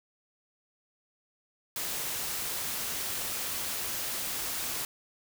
white noise, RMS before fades -34 dBFS, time 1.76-4.85 s, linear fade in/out 2 ms, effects none

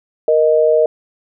sine tone pair together, 469 / 622.3 Hz, A#4 / D#5, +11 / 0 cents, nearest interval perfect fourth, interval 489 cents, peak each -12 dBFS, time 0.28-0.86 s, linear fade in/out 2 ms, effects none

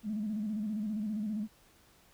sine tone with vibrato, 212.5 Hz, G#3, 40 cents sharp, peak -31 dBFS, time 0.03-1.48 s, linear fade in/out 50 ms, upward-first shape square, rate 15 Hz, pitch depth 67 cents each way, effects tanh soft clip ceiling -27 dBFS + pink hiss -63 dBFS RMS until 2.13 s

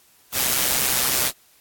white noise with amplitude modulation, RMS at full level -18 dBFS, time 0.32-1.32 s, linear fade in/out 50 ms, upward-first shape sine, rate 129 Hz, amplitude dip 60%, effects white hiss -56 dBFS RMS until 1.6 s + AAC 64 kbps

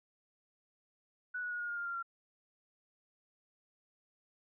sine tone with pitch steps, 1478 / 1462.7 / 1447.6 / 1432.6 / 1417.8 / 1403.1 / 1388.6 / 1374.3 Hz, F#6 / F#6 / F#6 / F6 / F6 / F6 / F6 / F6, -2 / -20 / -38 / +44 / +26 / +8 / -10 / -28 cents, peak -36 dBFS, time 1.34-2.028 s, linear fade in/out 10 ms, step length 86 ms, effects none

